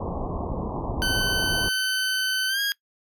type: low-pass noise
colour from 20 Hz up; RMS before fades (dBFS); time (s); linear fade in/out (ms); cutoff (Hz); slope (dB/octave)
pink; -29; 0-1.69; 5; 1100; 96
type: tone with pitch glide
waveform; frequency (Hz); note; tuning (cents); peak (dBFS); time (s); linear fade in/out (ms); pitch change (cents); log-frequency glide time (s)
20% pulse; 1523 to 1632.3; F#6 to G#6; +50 to -30; -18; 1.02-2.72; 0; +120; 2.48-2.6
effects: noise-tail reverb RT60 0.1 s tail -21 dB re dry